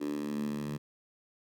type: tone with high-pass filter sweep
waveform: 10% pulse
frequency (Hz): 73.42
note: D2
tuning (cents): 0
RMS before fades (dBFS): -35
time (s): 0-0.78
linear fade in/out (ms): 20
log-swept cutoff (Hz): 310 to 160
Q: 5.2
effects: none